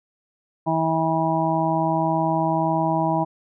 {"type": "harmonic tone", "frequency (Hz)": 161.7, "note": "E3", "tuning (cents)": -33, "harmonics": [1, 2, 4, 5, 6], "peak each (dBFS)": [-25, -25, -25, -25, -25], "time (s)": [0.66, 3.25], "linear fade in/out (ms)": 20, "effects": []}